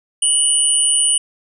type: tone pair together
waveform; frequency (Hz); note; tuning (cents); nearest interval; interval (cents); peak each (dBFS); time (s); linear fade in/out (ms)
sine; 2954 / 9378; F#7 / D9; -3 / -4; octave + minor sixth; 1999; -19 / -13; 0.22-1.18; 5
effects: none